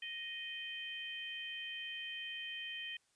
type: harmonic tone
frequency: 622.3 Hz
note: D#5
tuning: in tune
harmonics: 3 / 4 / 5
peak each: -47 / -47 / -44 dBFS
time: 0.02-2.97 s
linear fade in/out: 5 ms
effects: white hiss -75 dBFS RMS until 3.15 s + resampled to 22050 Hz